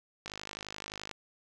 click train, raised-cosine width 0.2 ms, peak -22 dBFS, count 45, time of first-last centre 0.26-1.113 s, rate 51.6 Hz, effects none

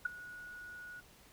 sine tone with ADSR envelope, 1459 Hz, F#6, 25 cents flat, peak -27 dBFS, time 0.05-1.01 s, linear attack 7 ms, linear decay 11 ms, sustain -19 dB, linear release 19 ms, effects pink hiss -61 dBFS RMS until 1.32 s

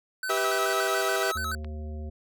square tone with vibrato, 1400 Hz, F6, 4 cents sharp, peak -30 dBFS, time 0.23-1.55 s, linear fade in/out 2 ms, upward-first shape square, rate 7 Hz, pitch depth 140 cents each way
sawtooth chord, E minor, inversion first, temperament equal with one note detuned, 392 / 493.9 / 649.4 Hz, G4 / B4 / E5, 0 / 0 / -26 cents, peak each -25 / -29 / -25 dBFS, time 0.29-1.32 s, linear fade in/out 10 ms
harmonic tone, 76.2 Hz, D#2, 36 cents flat, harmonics 1 / 3 / 5 / 7 / 9, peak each -33 / -43 / -47 / -50 / -52 dBFS, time 1.35-2.1 s, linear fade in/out 10 ms
click, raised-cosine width 0.3 ms, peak -28 dBFS, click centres 1.646 s
effects none

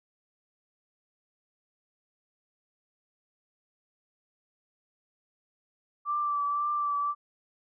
sine tone with vibrato, 1168 Hz, D6, 10 cents flat, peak -26 dBFS, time 6.05-7.15 s, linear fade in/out 50 ms, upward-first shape triangle, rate 1.9 Hz, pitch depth 28 cents each way, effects none

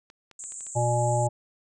clicks, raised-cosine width 0.2 ms, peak -32 dBFS, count 6, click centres 0.101 / 0.313 / 0.439 / 0.521 / 0.607 / 0.667 s
pink band-pass noise, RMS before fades -39 dBFS, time 0.39-1.27 s, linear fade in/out 5 ms, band 7100 to 8100 Hz, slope 96 dB/octave
harmonic tone, 120 Hz, B2, 49 cents flat, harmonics 1 / 3 / 5 / 7, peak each -24 / -34 / -27 / -27 dBFS, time 0.75-1.29 s, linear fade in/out 20 ms
effects none

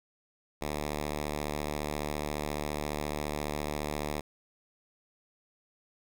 5% pulse tone, 74.5 Hz, D2, 25 cents sharp, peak -21 dBFS, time 0.61-4.21 s, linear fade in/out 10 ms, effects none

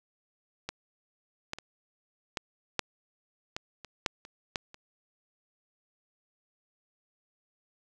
clicks, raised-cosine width 0.2 ms, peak -17 / -16 / -25 / -14 / -9 / -17 / -26 / -9 / -29 / -13 / -30 dBFS, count 11, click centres 0.69 / 1.534 / 1.586 / 2.372 / 2.793 / 3.565 / 3.847 / 4.062 / 4.251 / 4.558 / 4.744 s, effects none

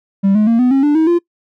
triangle tone with pitch steps, 196 / 212.5 / 230.4 / 249.8 / 270.9 / 293.7 / 318.4 / 345.2 Hz, G3 / G#3 / A#3 / B3 / C#4 / D4 / D#4 / F4, 0 / +40 / -20 / +20 / -40 / 0 / +40 / -20 cents, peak -6 dBFS, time 0.23-1.19 s, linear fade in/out 20 ms, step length 120 ms, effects noise-tail reverb RT60 0.1 s tail -23 dB re dry + tanh soft clip ceiling -2 dBFS

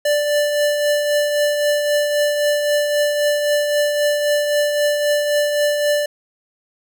square tone with tremolo, 588 Hz, D5, 2 cents sharp, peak -14 dBFS, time 0.05-6.06 s, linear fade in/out 5 ms, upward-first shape triangle, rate 3.8 Hz, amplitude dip 45%, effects none

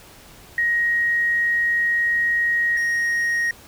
sine / triangle tone pair in turn, 1883 / 1874.4 Hz, A#6 / A#6, +17 / +9 cents, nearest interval unison, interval 8 cents, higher first, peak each -17 dBFS, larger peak neither, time 0.58-2.77 / 2.77-3.51 s, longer first, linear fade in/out 2 ms, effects pink hiss -46 dBFS RMS until 3.67 s

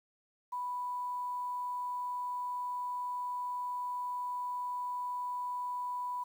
sine tone, 987.8 Hz, B5, in tune, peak -34 dBFS, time 0.52-6.24 s, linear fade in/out 10 ms, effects 10-bit

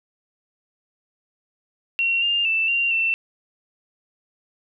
sine tone with pitch steps, 2736 / 2804 / 2657 / 2767 / 2684 Hz, F7 / F7 / E7 / F7 / E7, -36 / +6 / +13 / -17 / +31 cents, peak -18 dBFS, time 1.99-3.14 s, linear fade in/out 0 ms, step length 230 ms, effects none

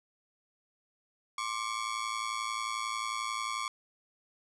sawtooth ring-modulated tone, 1119 Hz, C#6, 16 cents sharp, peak -26 dBFS, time 1.38-3.68 s, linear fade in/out 2 ms, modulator 55.6 Hz, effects resampled to 22050 Hz

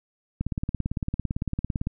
click train, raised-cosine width 5 ms, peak -14 dBFS, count 27, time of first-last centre 0.41-1.871 s, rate 17.8 Hz, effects none

